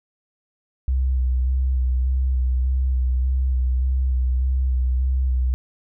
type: tone with vibrato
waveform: sine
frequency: 64 Hz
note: C2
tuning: 38 cents flat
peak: -17 dBFS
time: 0.88-5.54 s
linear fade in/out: 0 ms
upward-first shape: square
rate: 1.7 Hz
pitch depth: 23 cents each way
effects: none